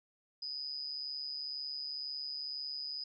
sine tone with amplitude modulation, 4978 Hz, D#8, in tune, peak -35 dBFS, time 0.42-3.04 s, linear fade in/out 5 ms, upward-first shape sine, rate 142 Hz, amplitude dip 65%, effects none

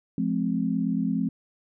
sine chord, F minor, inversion none, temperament equal with one note detuned, 174.61 / 212.3 / 261.6 Hz, F3 / Ab3 / C4, 0 / +38 / 0 cents, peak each -28 / -27 / -27 dBFS, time 0.18-1.29 s, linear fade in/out 2 ms, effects none

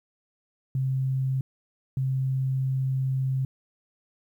sine tone bursts at uneven times, 132.3 Hz, C3, 20 cents sharp, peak -23 dBFS, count 2, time 0.75-1.41 / 1.97-3.45 s, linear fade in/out 2 ms, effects 10-bit

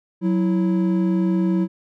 triangle tone pair together, 185 / 329.3 Hz, F#3 / E4, 0 / -2 cents, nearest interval minor seventh, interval 998 cents, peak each -16 / -20 dBFS, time 0.21-1.68 s, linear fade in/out 50 ms, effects none

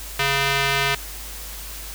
square tone with band-pass filter, 138.59 Hz, C#3, in tune, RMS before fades -21 dBFS, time 0.19-0.95 s, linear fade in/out 5 ms, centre 2500 Hz, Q 1.1, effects added 50 Hz sine -36 dBFS peak until 1.94 s + white hiss -36 dBFS RMS until 1.94 s

